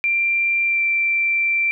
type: tone with pitch glide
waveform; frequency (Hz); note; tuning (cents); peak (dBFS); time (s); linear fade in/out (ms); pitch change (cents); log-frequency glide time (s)
sine; 2368 to 2350; D7 to D7; +14 to +1; -16; 0.04-1.71; 0; -13; 0.65-0.81
effects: none